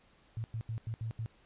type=tone bursts at uneven times; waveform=sine; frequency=112.6 Hz; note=A2; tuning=40 cents sharp; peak=-34 dBFS; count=6; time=0.37-0.44 / 0.54-0.61 / 0.69-0.78 / 0.87-0.94 / 1.01-1.11 / 1.19-1.26 s; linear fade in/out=0 ms; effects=pink hiss -65 dBFS RMS until 1.45 s + resampled to 8000 Hz